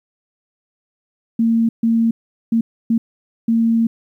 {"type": "tone bursts at uneven times", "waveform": "sine", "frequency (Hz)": 228.4, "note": "A#3", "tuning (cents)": -35, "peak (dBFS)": -12, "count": 5, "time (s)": [[1.39, 1.69], [1.83, 2.11], [2.52, 2.61], [2.9, 2.98], [3.48, 3.87]], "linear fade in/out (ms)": 5, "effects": ["9-bit"]}